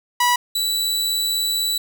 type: tone pair in turn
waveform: sawtooth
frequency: 977 / 3948 Hz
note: B5 / B7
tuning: -19 / -1 cents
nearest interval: 2 octaves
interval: 2418 cents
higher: second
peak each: -11 / -16 dBFS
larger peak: first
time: 0.2-0.36 / 0.55-1.78 s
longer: second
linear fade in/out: 5 ms
effects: none